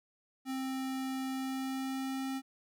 square tone with pitch glide, 263.6 to 266.5 Hz, C4 to C4, +13 to +32 cents, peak -35 dBFS, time 0.45-2.42 s, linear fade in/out 50 ms, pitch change +19 cents, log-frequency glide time 1.29-2.3 s, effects none

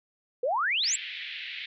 sine exponential sweep, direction up, 466.2 to 8000 Hz, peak -24 dBFS, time 0.43-0.96 s, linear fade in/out 5 ms
pink band-pass noise, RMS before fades -38 dBFS, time 0.83-1.66 s, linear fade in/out 5 ms, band 1900 to 3800 Hz, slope 48 dB/octave
effects none

